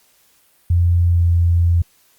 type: tone with pitch glide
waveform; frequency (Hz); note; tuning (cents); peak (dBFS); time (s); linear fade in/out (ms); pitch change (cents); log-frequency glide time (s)
sine; 86.7 to 85.7; F2 to F2; -12 to -32; -11; 0.7-1.82; 5; -20; 1.06-1.25
effects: white hiss -56 dBFS RMS until 2.18 s + Opus 48 kbps